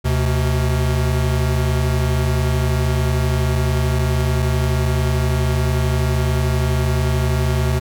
square tone pair together, 73.8 / 126.84 Hz, D2 / B2, +9 / +47 cents, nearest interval major sixth, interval 938 cents, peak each -19 dBFS, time 0.04-7.8 s, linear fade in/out 20 ms, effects none

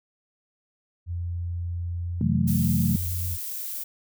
sine tone with pitch glide, 86.6 to 88.27 Hz, F2 to F2, -14 to +19 cents, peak -27 dBFS, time 1.06-3.38 s, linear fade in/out 50 ms, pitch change +33 cents, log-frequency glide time 2.02-2.31 s
sine chord, F# half-diminished seventh, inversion second, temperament equal, 130.81 / 164.81 / 185 / 220 Hz, C3 / E3 / F#3 / A3, 0 / 0 / 0 / 0 cents, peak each -26 dBFS, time 2.21-2.96 s, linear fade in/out 2 ms
violet noise, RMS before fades -33 dBFS, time 2.47-3.84 s, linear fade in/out 10 ms
effects none

